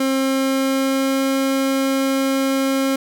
30% pulse tone with pitch glide, 266.9 to 269.4 Hz, C4 to C#4, +35 to -49 cents, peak -14 dBFS, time 0-2.96 s, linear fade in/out 5 ms, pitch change +16 cents, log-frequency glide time 0.15-1.28 s, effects none

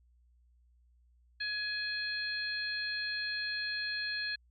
harmonic tone, 840 Hz, G#5, 19 cents sharp, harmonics 2 / 3 / 4 / 5, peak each -36 / -43 / -48 / -37 dBFS, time 1.4-4.36 s, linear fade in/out 10 ms, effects added 60 Hz sine -63 dBFS peak until 4.5 s

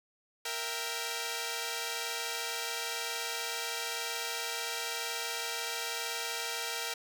5% pulse chord, E diminished, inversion second, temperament equal, 466.2 / 659.3 / 784 Hz, Bb4 / E5 / G5, 0 / 0 / 0 cents, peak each -25 / -29 / -28 dBFS, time 0.45-6.94 s, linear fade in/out 5 ms, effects none

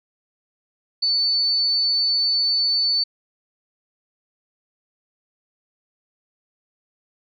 sine tone, 4496 Hz, C#8, 24 cents sharp, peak -17 dBFS, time 1.02-3.04 s, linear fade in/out 10 ms, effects none

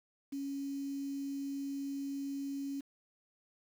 sine tone with quantisation, 277.2 Hz, C#4, in tune, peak -36 dBFS, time 0.32-2.81 s, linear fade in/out 10 ms, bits 9, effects none

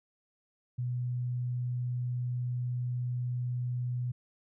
sine tone, 123.47 Hz, B2, in tune, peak -30 dBFS, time 0.78-4.12 s, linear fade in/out 10 ms, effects none

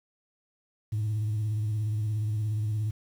sine tone with vibrato, 107.1 Hz, A2, 46 cents flat, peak -24 dBFS, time 0.92-2.91 s, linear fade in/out 10 ms, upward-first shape sine, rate 17 Hz, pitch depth 48 cents each way, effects tanh soft clip ceiling -24 dBFS + 9-bit

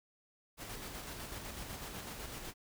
pink noise with tremolo, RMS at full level -44 dBFS, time 0.57-2.54 s, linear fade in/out 50 ms, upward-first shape square, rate 8 Hz, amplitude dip 30%, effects none

